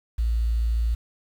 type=tone with quantisation; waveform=sine; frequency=57 Hz; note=A#1; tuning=38 cents flat; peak=-20 dBFS; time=0.18-0.95 s; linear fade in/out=10 ms; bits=8; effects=none